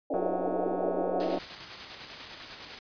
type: band-pass noise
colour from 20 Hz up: white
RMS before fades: -30 dBFS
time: 0.1-1.38 s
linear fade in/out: 5 ms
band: 270 to 760 Hz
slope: 96 dB/octave
type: click train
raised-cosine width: 1 ms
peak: -26 dBFS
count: 229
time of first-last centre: 0.14-1.386 s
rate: 183 Hz
type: noise with tremolo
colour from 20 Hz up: white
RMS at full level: -39 dBFS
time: 1.2-2.79 s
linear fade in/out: 2 ms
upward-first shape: square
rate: 10 Hz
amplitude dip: 30%
effects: resampled to 11025 Hz